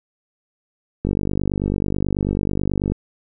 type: click train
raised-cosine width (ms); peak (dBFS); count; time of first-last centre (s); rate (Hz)
3; -8; 93; 1.05-2.92; 49.2
effects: none